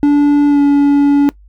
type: tone with pitch glide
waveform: triangle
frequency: 289.6 to 284.8 Hz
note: D4 to C#4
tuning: -24 to +47 cents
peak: -4 dBFS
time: 0.03-1.29 s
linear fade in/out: 0 ms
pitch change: -29 cents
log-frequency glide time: 0.48-0.6 s
effects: noise-tail reverb RT60 0.1 s tail -20 dB re dry + added 50 Hz sine -39 dBFS peak until 1.48 s